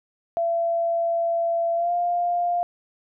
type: tone with pitch glide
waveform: sine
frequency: 675 to 700.8 Hz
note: E5 to F5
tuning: +41 to +6 cents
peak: -20 dBFS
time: 0.37-2.63 s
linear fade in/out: 0 ms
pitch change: +65 cents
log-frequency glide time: 1.75-1.92 s
effects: none